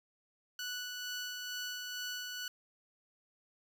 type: tone with tremolo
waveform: 15% pulse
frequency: 1480 Hz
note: F#6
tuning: in tune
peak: -31 dBFS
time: 0.59-2.48 s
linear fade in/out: 2 ms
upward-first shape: sine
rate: 2.2 Hz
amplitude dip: 30%
effects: none